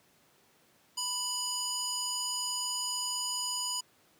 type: tone with band-pass filter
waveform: square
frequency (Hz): 987.8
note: B5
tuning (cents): 0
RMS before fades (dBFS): -34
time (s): 0.97-3.81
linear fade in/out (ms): 10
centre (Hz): 6400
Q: 1.9
effects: pink hiss -65 dBFS RMS until 4.19 s + high-pass 150 Hz 12 dB/octave